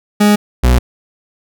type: tone pair in turn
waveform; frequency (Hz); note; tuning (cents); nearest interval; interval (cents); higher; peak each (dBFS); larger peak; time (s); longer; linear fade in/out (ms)
40% pulse; 207.7 / 61.75; G#3 / B1; 0 / 0; octave + major sixth; 2100; first; -6; neither; 0.2-0.36 / 0.63-0.79; neither; 10
effects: none